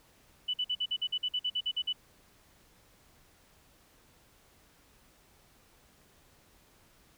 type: tone bursts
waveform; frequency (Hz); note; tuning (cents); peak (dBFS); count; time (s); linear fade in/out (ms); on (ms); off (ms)
sine; 2978; F#7; +11; -28; 14; 0.48-1.929; 10; 58; 49
effects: pink hiss -63 dBFS RMS until 7.17 s